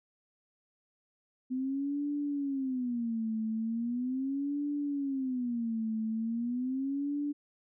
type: tone with vibrato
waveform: sine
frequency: 252.8 Hz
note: B3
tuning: 41 cents sharp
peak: -30 dBFS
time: 1.5-7.33 s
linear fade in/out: 20 ms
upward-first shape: sine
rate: 0.39 Hz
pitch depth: 240 cents each way
effects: none